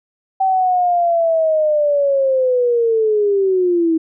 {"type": "linear sweep", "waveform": "sine", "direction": "down", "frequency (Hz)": [771, 318.8], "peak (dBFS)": -12, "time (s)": [0.4, 3.98], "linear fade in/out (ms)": 10, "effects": []}